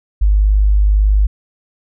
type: tone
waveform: sine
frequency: 50.9 Hz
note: G#1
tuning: 34 cents flat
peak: -8 dBFS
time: 0.21-1.27 s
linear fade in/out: 10 ms
effects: none